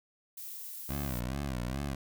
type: noise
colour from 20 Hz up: violet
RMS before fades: -43 dBFS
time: 0.37-1.2 s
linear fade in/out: 5 ms
type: tone with vibrato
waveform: 15% pulse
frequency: 65.41 Hz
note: C2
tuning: in tune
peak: -27 dBFS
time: 0.89-1.95 s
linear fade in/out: 5 ms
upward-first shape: sine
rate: 2.4 Hz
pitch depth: 160 cents each way
effects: none